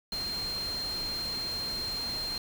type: tone in noise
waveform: sine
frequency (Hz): 4186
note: C8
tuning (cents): 0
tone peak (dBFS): -32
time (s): 0.12-2.38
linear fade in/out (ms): 2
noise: pink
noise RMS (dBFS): -41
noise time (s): 0.12-2.38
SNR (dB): +6
effects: none